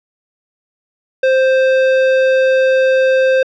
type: tone with hard clipping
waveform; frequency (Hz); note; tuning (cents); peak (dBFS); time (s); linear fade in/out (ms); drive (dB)
sine; 524; C5; +2; -11; 1.23-3.43; 5; 17
effects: low-pass 3000 Hz 12 dB/octave